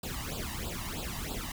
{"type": "noise with flanger", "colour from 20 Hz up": "pink", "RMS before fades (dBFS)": -37, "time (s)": [0.03, 1.52], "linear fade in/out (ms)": 5, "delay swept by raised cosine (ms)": [0.24, 1.07], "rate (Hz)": 3.1, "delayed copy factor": 1, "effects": []}